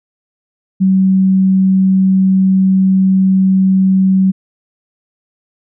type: tone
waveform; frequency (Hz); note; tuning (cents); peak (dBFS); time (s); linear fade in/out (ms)
sine; 189.9; F#3; +45; -7; 0.8-4.32; 20
effects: none